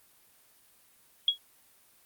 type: tone with exponential decay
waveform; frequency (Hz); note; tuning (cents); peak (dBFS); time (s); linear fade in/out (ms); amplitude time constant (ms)
sine; 3322; G#7; 0; -17; 1.28-1.38; 2; 21
effects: white hiss -62 dBFS RMS until 2.05 s + Opus 32 kbps